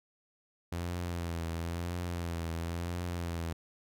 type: tone with vibrato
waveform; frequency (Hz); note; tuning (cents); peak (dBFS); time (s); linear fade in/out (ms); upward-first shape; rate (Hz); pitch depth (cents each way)
sawtooth; 85.3; F2; -40; -30; 0.72-3.53; 5; triangle; 0.98; 60
effects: none